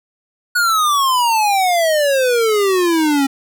square exponential sweep, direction down, 1470 to 269.2 Hz, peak -13 dBFS, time 0.55-3.27 s, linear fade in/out 10 ms, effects none

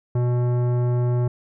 sine tone with tanh clipping, 122.4 Hz, B2, 15 cents flat, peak -20 dBFS, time 0.15-1.28 s, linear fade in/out 5 ms, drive 15 dB, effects none

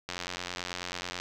click train, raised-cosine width 0.2 ms, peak -17 dBFS, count 100, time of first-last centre 0.09-1.2 s, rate 89.2 Hz, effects none

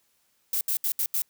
violet noise bursts at uneven times, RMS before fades -26 dBFS, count 5, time 0.53-0.61 / 0.68-0.77 / 0.84-0.92 / 0.99-1.06 / 1.14-1.22 s, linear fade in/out 2 ms, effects white hiss -69 dBFS RMS until 1.29 s

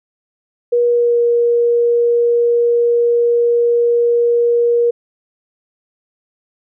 sine tone with pitch glide, 480 to 473.9 Hz, B4 to A#4, -49 to +28 cents, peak -10 dBFS, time 0.72-4.91 s, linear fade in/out 10 ms, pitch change -23 cents, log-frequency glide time 0.84-1.2 s, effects none

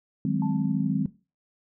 sine chord, Ab dominant seventh, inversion second, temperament equal with one note detuned, 155.56 / 187.91 / 207.7 / 261.6 Hz, Eb3 / Gb3 / Ab3 / C4, 0 / +27 / 0 / 0 cents, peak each -28 dBFS, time 0.25-1.06 s, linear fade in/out 2 ms
sine tone with exponential decay, 880 Hz, A5, in tune, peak -33 dBFS, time 0.42-0.93 s, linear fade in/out 2 ms, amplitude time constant 110 ms
effects noise-tail reverb RT60 0.3 s tail -18 dB re dry

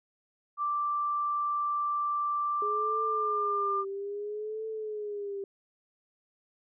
sine tone with pitch glide, 1174.7 to 1195.9 Hz, D6 to D6, 0 to +31 cents, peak -27 dBFS, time 0.57-3.85 s, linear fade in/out 50 ms, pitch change +31 cents, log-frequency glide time 2.42-3.38 s
sine tone with vibrato, 415.3 Hz, G#4, in tune, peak -33 dBFS, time 2.62-5.44 s, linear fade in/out 2 ms, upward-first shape triangle, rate 0.61 Hz, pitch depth 110 cents each way
effects none

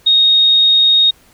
sine tone, 3729 Hz, A#7, in tune, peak -7 dBFS, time 0.06-1.11 s, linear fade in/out 10 ms, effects pink hiss -49 dBFS RMS until 1.33 s

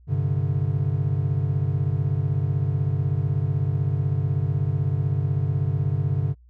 triangle chord, G suspended fourth, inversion none, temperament equal, 98 / 130.81 / 146.83 Hz, G2 / C3 / D3, 0 / 0 / 0 cents, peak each -23 dBFS, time 0.07-6.35 s, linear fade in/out 50 ms, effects added 60 Hz sine -49 dBFS peak until 6.49 s

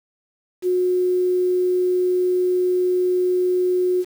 sine tone with quantisation, 363.3 Hz, F#4, 32 cents flat, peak -16 dBFS, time 0.62-4.05 s, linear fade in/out 50 ms, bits 7, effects none

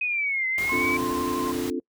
sine linear two-way sweep, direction down then up, 2525 to 2044 to 2312 Hz, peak -23 dBFS, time 0.01-0.97 s, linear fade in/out 5 ms, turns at 0.47 s
pink noise, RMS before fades -35 dBFS, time 0.58-1.7 s, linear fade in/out 0 ms
sine tone with vibrato, 1046.5 Hz, C6, in tune, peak -29 dBFS, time 0.69-1.52 s, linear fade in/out 5 ms, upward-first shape sine, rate 12 Hz, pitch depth 25 cents each way
sine chord, D minor seventh, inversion third, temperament equal, 261.6 / 293.7 / 349.2 / 440 Hz, C4 / D4 / F4 / A4, 0 / 0 / 0 / 0 cents, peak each -30 / -31 / -30 / -33 dBFS, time 0.72-1.8 s, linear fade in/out 5 ms
effects noise-tail reverb RT60 0.1 s tail -25 dB re dry + high-pass 60 Hz 12 dB/octave

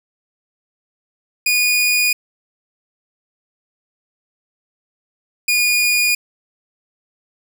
sawtooth tone pair in turn, 2456 / 2444 Hz, D#7 / D#7, -23 / -32 cents, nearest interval unison, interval 9 cents, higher first, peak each -10 dBFS, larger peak neither, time 1.46-2.13 / 5.48-6.15 s, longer neither, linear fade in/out 5 ms, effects none

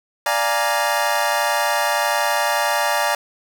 25% pulse chord, Bb dominant seventh, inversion first, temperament equal, 587.3 / 698.5 / 830.6 / 932.3 Hz, D5 / F5 / Ab5 / Bb5, 0 / 0 / 0 / 0 cents, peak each -19 / -21 / -19 / -19 dBFS, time 0.26-3.15 s, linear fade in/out 2 ms, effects none

